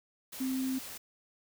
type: tone in noise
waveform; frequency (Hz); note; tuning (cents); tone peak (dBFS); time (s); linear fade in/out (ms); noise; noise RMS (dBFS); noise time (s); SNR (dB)
sine; 261.6; C4; 0; -30; 0.4-0.79; 10; white; -44; 0.32-0.98; +11
effects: none